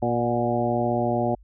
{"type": "harmonic tone with a mistuned harmonic", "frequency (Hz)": 118.9, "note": "A#2", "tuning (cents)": 35, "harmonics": [1, 2, 3, 4, 5, 6, 7], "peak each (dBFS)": [-29, -27, -28, -33, -27, -27, -33], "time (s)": [0.02, 1.35], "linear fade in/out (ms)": 5, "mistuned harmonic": 6, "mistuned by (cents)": 35, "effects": ["added 50 Hz sine -48 dBFS peak until 1.43 s"]}